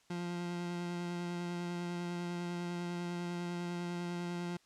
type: tone with vibrato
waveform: 30% pulse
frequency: 174.61 Hz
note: F3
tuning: in tune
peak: -34 dBFS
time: 0.1-4.57 s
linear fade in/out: 5 ms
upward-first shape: sine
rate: 10 Hz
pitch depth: 13 cents each way
effects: white hiss -68 dBFS RMS until 4.65 s + low-pass 7000 Hz 12 dB/octave